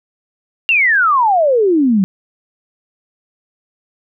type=exponential sweep; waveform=sine; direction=down; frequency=2824 to 182.2 Hz; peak=-9 dBFS; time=0.69-2.04 s; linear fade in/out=0 ms; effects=none